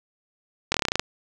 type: slowing click train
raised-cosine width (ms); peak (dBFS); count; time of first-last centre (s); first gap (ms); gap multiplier
0.2; -4; 10; 0.72-0.995; 23; 1.07
effects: none